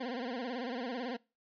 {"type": "tone with vibrato", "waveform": "20% pulse", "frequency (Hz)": 246.9, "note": "B3", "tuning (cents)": 0, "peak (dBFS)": -31, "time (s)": [0, 1.17], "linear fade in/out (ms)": 10, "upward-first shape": "sine", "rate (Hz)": 18, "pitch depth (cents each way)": 130, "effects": ["noise-tail reverb RT60 0.3 s tail -24 dB re dry", "resampled to 11025 Hz"]}